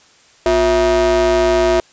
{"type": "ring-modulated tone", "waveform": "square", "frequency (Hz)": 150, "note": "D3", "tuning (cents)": 37, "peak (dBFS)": -9, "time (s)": [0.46, 1.8], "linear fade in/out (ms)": 0, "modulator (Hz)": 507, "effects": ["white hiss -49 dBFS RMS until 1.92 s", "resampled to 16000 Hz"]}